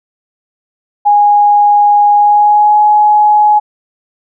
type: tone with pitch glide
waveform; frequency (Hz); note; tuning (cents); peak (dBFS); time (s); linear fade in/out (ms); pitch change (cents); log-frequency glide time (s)
sine; 825 to 840.9; G#5 to G#5; -12 to +21; -4; 1.05-3.6; 20; +33; 2.15-2.78
effects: none